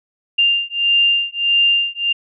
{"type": "beating tone pair", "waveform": "sine", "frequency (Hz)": [2794, 2795.6], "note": ["F7", "F7"], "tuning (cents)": [0, 1], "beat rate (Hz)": 1.6, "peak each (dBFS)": -16, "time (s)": [0.38, 2.13], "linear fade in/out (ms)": 10, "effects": []}